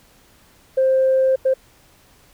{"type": "tone bursts at uneven times", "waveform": "sine", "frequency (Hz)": 526, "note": "C5", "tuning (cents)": 9, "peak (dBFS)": -12, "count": 2, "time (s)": [[0.77, 1.36], [1.45, 1.54]], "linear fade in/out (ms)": 10, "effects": ["tanh soft clip ceiling -9 dBFS", "pink hiss -53 dBFS RMS until 2.33 s"]}